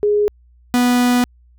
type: tone pair in turn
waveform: sine / 45% pulse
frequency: 415.3 / 245.9 Hz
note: G#4 / B3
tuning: 0 / -7 cents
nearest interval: major sixth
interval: 907 cents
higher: first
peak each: -12 dBFS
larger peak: neither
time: 0.03-0.28 / 0.74-1.24 s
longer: second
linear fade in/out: 0 ms
effects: added 60 Hz sine -47 dBFS peak until 1.58 s